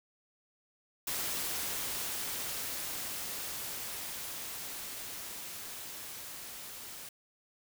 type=noise with level ramp; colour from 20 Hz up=white; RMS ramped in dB=-35 to -46 dBFS; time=1.07-7.09 s; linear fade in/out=5 ms; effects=none